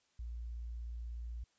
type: tone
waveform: sine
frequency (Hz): 58.27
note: A#1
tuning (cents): 0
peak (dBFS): -40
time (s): 0.19-1.44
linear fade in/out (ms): 5
effects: white hiss -75 dBFS RMS until 1.58 s + resampled to 16000 Hz